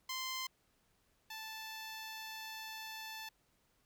10% pulse tone pair in turn, 1041 / 878.4 Hz, C6 / A5, -9 / -3 cents, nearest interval minor third, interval 294 cents, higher first, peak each -30 / -36 dBFS, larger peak first, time 0.09-0.47 / 1.3-3.29 s, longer second, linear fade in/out 5 ms, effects pink hiss -75 dBFS RMS until 3.85 s

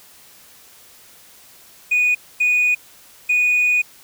triangle tone bursts at uneven times, 2470 Hz, D#7, 13 cents flat, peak -11 dBFS, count 3, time 1.91-2.15 / 2.4-2.75 / 3.29-3.82 s, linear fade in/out 10 ms, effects tanh soft clip ceiling -9 dBFS + white hiss -47 dBFS RMS until 4.03 s

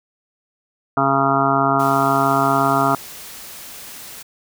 harmonic tone, 137.1 Hz, C#3, 19 cents flat, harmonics 1 / 2 / 3 / 5 / 6 / 7 / 8 / 9 / 10, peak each -25 / -22 / -26 / -20 / -25 / -23 / -26 / -20 / -23 dBFS, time 0.97-2.95 s, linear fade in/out 2 ms
white noise, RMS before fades -36 dBFS, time 1.79-4.23 s, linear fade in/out 10 ms
effects none

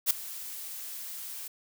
blue noise with ADSR envelope, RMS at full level -21 dBFS, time 0.06-1.48 s, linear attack 45 ms, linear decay 5 ms, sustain -19 dB, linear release 7 ms, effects none

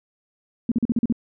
sine tone bursts, 233.1 Hz, A#3, in tune, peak -16 dBFS, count 7, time 0.69-1.125 s, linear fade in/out 2 ms, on 27 ms, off 41 ms, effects none

